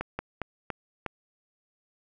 slowing click train, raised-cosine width 0.5 ms, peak -16 dBFS, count 5, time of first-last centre 0.01-1.063 s, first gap 180 ms, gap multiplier 1.26, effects none

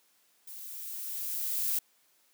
violet noise with level ramp, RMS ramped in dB -45 to -29 dBFS, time 0.47-1.79 s, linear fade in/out 5 ms, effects white hiss -68 dBFS RMS until 2.33 s + high-pass 200 Hz 12 dB/octave

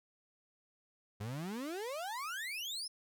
35% pulse exponential sweep, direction up, 98 to 5400 Hz, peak -37 dBFS, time 1.2-2.88 s, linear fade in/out 10 ms, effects none

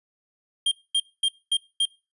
square tone bursts, 3200 Hz, G7, 35 cents sharp, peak -19 dBFS, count 5, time 0.66-1.855 s, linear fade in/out 5 ms, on 55 ms, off 230 ms, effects noise-tail reverb RT60 0.3 s tail -21 dB re dry + resampled to 24000 Hz

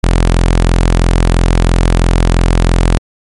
sawtooth tone, 43 Hz, F1, 26 cents flat, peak -3 dBFS, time 0.03-2.98 s, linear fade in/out 10 ms, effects MP3 48 kbps

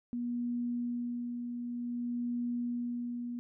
sine tone with tremolo, 240.9 Hz, B3, 43 cents flat, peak -31 dBFS, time 0.13-3.39 s, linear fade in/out 0 ms, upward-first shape sine, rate 0.54 Hz, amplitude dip 40%, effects none

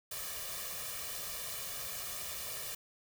white noise with comb filter, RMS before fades -41 dBFS, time 0.11-2.75 s, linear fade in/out 5 ms, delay 1.7 ms, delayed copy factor +0.75, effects none

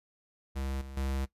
square tone with level steps, 67.2 Hz, C2, 47 cents sharp, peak -33 / -43 / -31 dBFS, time 0.55-1.26 s, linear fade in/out 20 ms, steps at 0.81 / 0.97 s, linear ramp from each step 2 ms, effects noise-tail reverb RT60 0.1 s tail -18 dB re dry + resampled to 32000 Hz

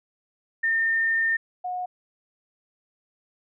sine tone pair in turn, 1814 / 726.6 Hz, A#6 / F#5, -48 / -32 cents, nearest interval octave + major third, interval 1584 cents, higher first, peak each -20 / -27 dBFS, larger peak first, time 0.63-1.37 / 1.64-1.86 s, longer first, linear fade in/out 10 ms, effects none

